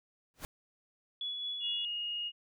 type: noise with exponential growth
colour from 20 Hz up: pink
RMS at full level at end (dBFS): -38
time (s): 0.34-0.45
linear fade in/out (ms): 0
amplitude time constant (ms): 22
type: tone with tremolo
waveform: sine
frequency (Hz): 3397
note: G#7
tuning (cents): +38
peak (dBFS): -34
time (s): 1.21-1.85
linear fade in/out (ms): 2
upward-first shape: sine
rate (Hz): 4.6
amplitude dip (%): 30
type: tone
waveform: sine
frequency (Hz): 2863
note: F7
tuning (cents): +42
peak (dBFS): -34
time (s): 1.6-2.32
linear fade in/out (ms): 50
effects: none